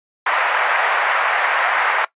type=band-pass noise; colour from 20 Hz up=white; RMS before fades=-18 dBFS; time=0.26-2.05 s; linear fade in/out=5 ms; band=650 to 2000 Hz; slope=24 dB/octave; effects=noise-tail reverb RT60 0.1 s tail -18 dB re dry + resampled to 8000 Hz